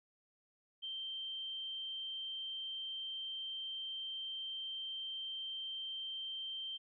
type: tone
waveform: sine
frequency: 3136 Hz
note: G7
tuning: in tune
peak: -40 dBFS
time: 0.82-6.78 s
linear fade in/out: 20 ms
effects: none